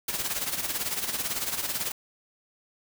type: noise with tremolo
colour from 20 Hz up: white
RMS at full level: -28 dBFS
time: 0.08-1.92 s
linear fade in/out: 5 ms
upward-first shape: sine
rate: 18 Hz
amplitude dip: 65%
effects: none